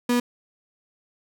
35% pulse tone, 243 Hz, B3, 28 cents flat, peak -17 dBFS, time 0.09-0.2 s, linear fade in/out 5 ms, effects none

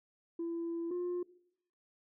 sine tone pair in turn, 336.1 / 354.6 Hz, E4 / F4, +34 / +26 cents, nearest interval minor second, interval 92 cents, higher second, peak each -33 / -31 dBFS, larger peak second, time 0.39-0.91 / 0.91-1.23 s, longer first, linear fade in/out 5 ms, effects noise-tail reverb RT60 0.7 s tail -20 dB re dry + tanh soft clip ceiling -32 dBFS

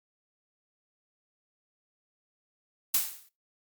blue noise with exponential decay, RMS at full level -22 dBFS, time 2.94-3.29 s, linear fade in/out 5 ms, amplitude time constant 74 ms, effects noise-tail reverb RT60 0.2 s tail -17 dB re dry + Opus 48 kbps

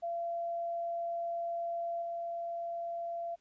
sine tone with level steps, 682 Hz, F5, 41 cents flat, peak -33 / -35 dBFS, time 0.02-3.36 s, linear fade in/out 20 ms, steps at 2.02 s, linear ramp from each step 2 ms, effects pink hiss -75 dBFS RMS until 3.4 s + resampled to 16000 Hz

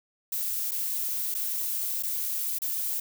violet noise with dropouts, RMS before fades -30 dBFS, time 0.32-3 s, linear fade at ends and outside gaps 5 ms, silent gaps 0.711-0.716 / 1.343-1.348 / 2.026-2.033 / 2.587-2.618 s, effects none

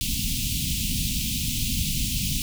pink band-stop noise, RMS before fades -26 dBFS, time 0.01-2.42 s, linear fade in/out 0 ms, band 260 to 2600 Hz, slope 48 dB/octave, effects none

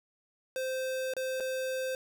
square tone with dropouts, 520 Hz, C5, 11 cents flat, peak -32 dBFS, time 0.56-1.95 s, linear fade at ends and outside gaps 1 ms, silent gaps 1.137-1.166 / 1.401-1.405 s, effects none

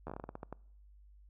slowing click train, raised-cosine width 1 ms, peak -28 dBFS, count 12, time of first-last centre 0.07-0.526 s, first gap 12 ms, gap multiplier 1.23, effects noise-tail reverb RT60 0.7 s tail -25 dB re dry + added 50 Hz sine -56 dBFS peak until 1.29 s

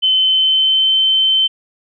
sine tone with pitch glide, 3058 to 3086 Hz, G7 to G7, -44 to -28 cents, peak -10 dBFS, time 0.02-1.48 s, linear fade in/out 20 ms, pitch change +16 cents, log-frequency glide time 0.15-0.94 s, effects none

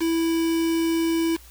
triangle tone with quantisation, 329.6 Hz, E4, in tune, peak -18 dBFS, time 0-1.37 s, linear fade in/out 20 ms, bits 5, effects added 60 Hz sine -47 dBFS peak until 1.5 s + white hiss -50 dBFS RMS until 1.5 s

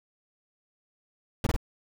brown noise bursts, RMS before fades -24 dBFS, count 3, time 1.44-1.564 s, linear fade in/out 2 ms, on 26 ms, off 23 ms, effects none

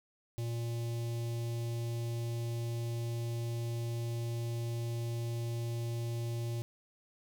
square tone with notch filter, 117.2 Hz, A#2, 10 cents sharp, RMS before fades -36 dBFS, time 0.38-6.62 s, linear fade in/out 0 ms, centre 1400 Hz, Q 0.56, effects none

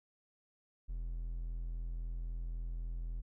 triangle tone, 41.88 Hz, E1, 28 cents sharp, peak -35 dBFS, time 0.88-3.22 s, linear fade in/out 20 ms, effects none

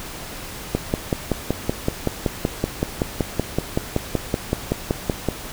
click train, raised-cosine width 2 ms, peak -5 dBFS, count 25, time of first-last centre 0.75-5.287 s, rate 5.29 Hz, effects pink hiss -34 dBFS RMS until 5.52 s

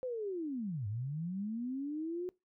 sine linear two-way sweep, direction down then up, 522 to 98 to 366.8 Hz, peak -35 dBFS, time 0.03-2.29 s, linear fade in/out 0 ms, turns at 0.87 s, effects noise-tail reverb RT60 0.2 s tail -22 dB re dry

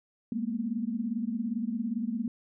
sine tone cluster, 205.3 / 230.2 / 247.7 Hz, G#3 / A#3 / B3, -20 / -22 / +5 cents, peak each -35 / -31 / -36 dBFS, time 0.32-2.28 s, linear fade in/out 2 ms, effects none

